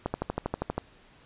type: click train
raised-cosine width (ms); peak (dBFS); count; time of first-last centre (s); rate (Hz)
1; -14; 10; 0.06-0.78; 12.5
effects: pink hiss -57 dBFS RMS until 1.25 s + resampled to 8000 Hz